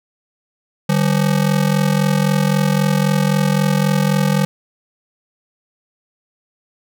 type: ring-modulated tone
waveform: square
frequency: 171.2 Hz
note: F3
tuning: 34 cents flat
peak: -11 dBFS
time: 0.89-4.45 s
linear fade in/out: 0 ms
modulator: 21.9 Hz
effects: none